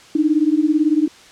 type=beating tone pair; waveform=sine; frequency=297.6 / 315.6 Hz; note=D4 / D#4; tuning=+23 / +25 cents; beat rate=18 Hz; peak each=-16 dBFS; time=0.15-1.08 s; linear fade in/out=5 ms; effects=white hiss -44 dBFS RMS until 1.31 s + low-pass 6000 Hz 12 dB/octave